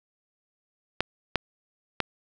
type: clicks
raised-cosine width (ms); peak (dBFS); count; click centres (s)
0.3; -7; 3; 1.006 / 1.357 / 2.003
effects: none